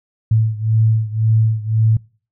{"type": "beating tone pair", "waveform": "sine", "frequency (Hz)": [110, 111.9], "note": ["A2", "A2"], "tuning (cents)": [0, 30], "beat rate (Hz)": 1.9, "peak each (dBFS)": [-14, -17], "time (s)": [0.31, 1.97], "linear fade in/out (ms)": 5, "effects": ["noise-tail reverb RT60 0.4 s tail -25 dB re dry"]}